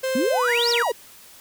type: tone with pitch glide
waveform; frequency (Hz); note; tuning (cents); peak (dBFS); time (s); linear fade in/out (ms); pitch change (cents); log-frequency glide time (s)
45% pulse; 524 to 472.3; C5 to A#4; +2 to +23; -22; 0.03-0.83; 10; -179; 0.3-0.54
type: exponential two-way sweep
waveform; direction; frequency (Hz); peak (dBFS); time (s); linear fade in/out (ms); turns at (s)
sine; up then down; 220 to 5700 to 406.4; -20; 0.15-0.92; 5; 0.7
type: tone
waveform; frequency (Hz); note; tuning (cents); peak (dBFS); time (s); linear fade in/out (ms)
sawtooth; 957; A#5; +45; -24; 0.47-0.92; 10
effects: white hiss -47 dBFS RMS until 1.4 s